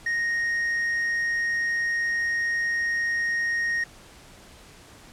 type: tone with hard clipping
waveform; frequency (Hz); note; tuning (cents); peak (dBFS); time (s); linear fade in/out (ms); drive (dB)
sine; 1864.7; A#6; 0; -24; 0.06-3.84; 5; 3
effects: pink hiss -49 dBFS RMS until 5.12 s + low-pass 10000 Hz 12 dB/octave